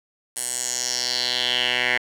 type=tone with band-pass filter sweep; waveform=10% pulse; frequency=124 Hz; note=B2; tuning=7 cents sharp; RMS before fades=-24 dBFS; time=0.36-1.98 s; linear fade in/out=10 ms; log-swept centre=9500 to 2100 Hz; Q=3.7; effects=none